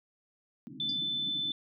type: band-pass noise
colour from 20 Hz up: white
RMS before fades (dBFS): -46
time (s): 0.67-1.51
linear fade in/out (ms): 0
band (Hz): 130 to 320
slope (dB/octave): 96
type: tone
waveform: sine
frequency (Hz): 3520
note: A7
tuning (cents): 0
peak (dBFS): -30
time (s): 0.8-1.52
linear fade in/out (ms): 2
type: tone with exponential decay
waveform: sine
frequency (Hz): 4817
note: D8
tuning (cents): +43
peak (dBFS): -32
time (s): 0.89-0.99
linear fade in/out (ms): 2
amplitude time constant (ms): 20
effects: none